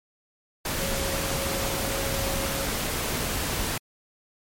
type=tone in noise; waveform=sine; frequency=546 Hz; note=C#5; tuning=26 cents flat; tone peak=-33 dBFS; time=0.79-2.65 s; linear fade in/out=5 ms; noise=pink; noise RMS=-28 dBFS; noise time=0.65-3.78 s; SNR=-8 dB; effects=MP3 64 kbps